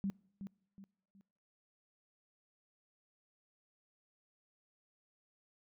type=tone with echo; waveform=sine; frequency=196 Hz; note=G3; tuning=in tune; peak=-33 dBFS; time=0.04-0.1 s; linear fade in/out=0 ms; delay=370 ms; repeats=3; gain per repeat=-9 dB; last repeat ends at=1.21 s; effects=noise-tail reverb RT60 0.8 s tail -26 dB re dry